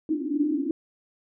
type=band-pass noise; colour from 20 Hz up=pink; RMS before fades=-26 dBFS; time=0.09-0.71 s; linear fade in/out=2 ms; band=280 to 320 Hz; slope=96 dB/octave; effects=none